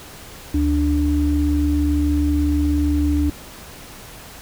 sine tone pair together, 73.42 / 293.7 Hz, D2 / D4, 0 / 0 cents, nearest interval 2 octaves, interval 2400 cents, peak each -18 dBFS, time 0.54-3.3 s, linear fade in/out 5 ms, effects pink hiss -39 dBFS RMS until 4.41 s

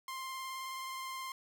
sawtooth tone with vibrato, 1052 Hz, C6, 9 cents sharp, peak -36 dBFS, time 0.08-1.32 s, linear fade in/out 2 ms, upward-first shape sine, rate 19 Hz, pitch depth 14 cents each way, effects none

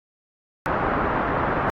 white low-pass noise, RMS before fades -23 dBFS, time 0.66-1.7 s, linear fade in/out 0 ms, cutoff 1400 Hz, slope 24 dB/octave, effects AAC 48 kbps

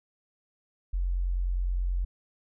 sine tone, 44.76 Hz, F1, 43 cents sharp, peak -25 dBFS, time 0.93-2.05 s, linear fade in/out 10 ms, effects none

